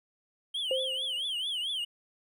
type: tone with vibrato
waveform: triangle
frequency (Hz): 3136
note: G7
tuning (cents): 0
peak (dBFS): -29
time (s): 0.54-1.85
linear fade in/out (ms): 10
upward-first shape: triangle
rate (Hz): 4.5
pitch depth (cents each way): 200
type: tone with exponential decay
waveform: sine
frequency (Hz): 523.3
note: C5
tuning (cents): 0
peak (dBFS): -25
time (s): 0.71-1.27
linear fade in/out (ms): 2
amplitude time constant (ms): 120
effects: none